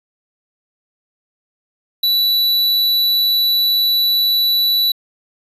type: tone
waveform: square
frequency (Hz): 3951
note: B7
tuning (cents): 0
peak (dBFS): -13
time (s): 2.03-4.92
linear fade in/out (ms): 5
effects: resampled to 32000 Hz + 9-bit